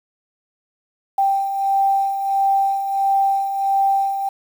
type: beating tone pair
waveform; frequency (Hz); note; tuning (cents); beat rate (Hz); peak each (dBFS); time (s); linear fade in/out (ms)
sine; 784 / 785.5; G5 / G5; 0 / +3; 1.5; -24 / -16; 1.18-4.29; 5
effects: 7-bit